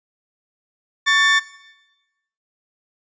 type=tone pair together; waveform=30% pulse; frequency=1118 / 1774.7 Hz; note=C#6 / A6; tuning=+14 / +14 cents; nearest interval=minor sixth; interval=800 cents; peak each=-18 / -12 dBFS; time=1.06-1.4 s; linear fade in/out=20 ms; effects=noise-tail reverb RT60 1.0 s tail -17 dB re dry + resampled to 16000 Hz